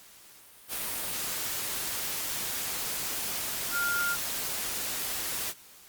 sine tone in noise, 1402 Hz, F6, 6 cents sharp, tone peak -27 dBFS, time 3.71-4.17 s, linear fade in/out 50 ms, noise white, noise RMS -33 dBFS, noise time 0.68-5.54 s, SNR +3 dB, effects white hiss -53 dBFS RMS until 5.88 s + Opus 48 kbps

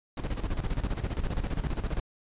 brown noise with tremolo, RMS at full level -28 dBFS, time 0.17-2 s, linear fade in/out 5 ms, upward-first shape square, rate 15 Hz, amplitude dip 70%, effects resampled to 8000 Hz

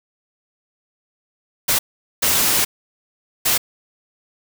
white noise bursts at uneven times, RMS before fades -17 dBFS, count 3, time 1.68-1.79 / 2.22-2.65 / 3.45-3.58 s, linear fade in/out 10 ms, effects none

